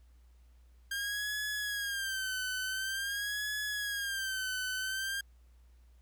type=tone with vibrato; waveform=sawtooth; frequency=1600 Hz; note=G6; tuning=35 cents sharp; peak=-30 dBFS; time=0.91-5.21 s; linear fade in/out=5 ms; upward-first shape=sine; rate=0.47 Hz; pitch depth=100 cents each way; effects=added 60 Hz sine -57 dBFS peak until 6.01 s + pink hiss -74 dBFS RMS until 6.01 s